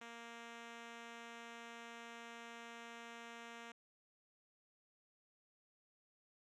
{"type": "tone", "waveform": "5% pulse", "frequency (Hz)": 233.1, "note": "A#3", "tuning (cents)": 0, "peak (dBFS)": -39, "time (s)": [0.01, 3.72], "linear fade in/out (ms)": 5, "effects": ["low-pass 6000 Hz 12 dB/octave"]}